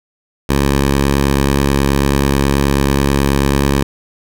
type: tone with vibrato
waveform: 10% pulse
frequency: 69.3 Hz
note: C#2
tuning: in tune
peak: -3 dBFS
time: 0.49-3.83 s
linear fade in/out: 5 ms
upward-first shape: triangle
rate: 2 Hz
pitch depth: 8 cents each way
effects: none